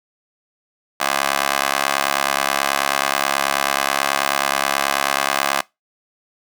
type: tone with high-pass filter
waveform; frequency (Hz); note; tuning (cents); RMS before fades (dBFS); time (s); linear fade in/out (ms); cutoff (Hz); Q
15% pulse; 69.3; C#2; 0; -20; 1-5.61; 5; 920; 1.1
effects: noise-tail reverb RT60 0.2 s tail -22 dB re dry